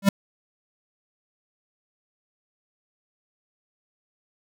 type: tone with exponential growth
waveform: square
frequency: 197.7 Hz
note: G3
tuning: 15 cents sharp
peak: -11 dBFS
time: 0.02-0.09 s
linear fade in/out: 5 ms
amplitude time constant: 15 ms
effects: none